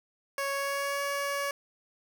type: tone with pitch glide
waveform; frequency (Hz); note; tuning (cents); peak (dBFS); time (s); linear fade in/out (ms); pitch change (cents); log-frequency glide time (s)
15% pulse; 554.4 to 563.8; C#5 to C#5; 0 to +29; -23; 0.38-1.51; 2; +29; 0.51-1
effects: none